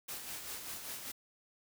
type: noise with tremolo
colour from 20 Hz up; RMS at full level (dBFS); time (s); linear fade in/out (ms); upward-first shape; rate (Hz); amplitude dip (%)
white; -42; 0.08-1.12; 10; sine; 5.1; 45
effects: none

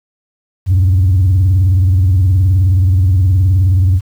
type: tone with vibrato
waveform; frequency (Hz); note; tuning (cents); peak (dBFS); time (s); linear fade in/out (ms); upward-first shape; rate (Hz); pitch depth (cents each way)
sine; 92.5; F#2; 0; -5; 0.66-4.01; 50; sine; 19; 150
effects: tanh soft clip ceiling -5 dBFS + 7-bit

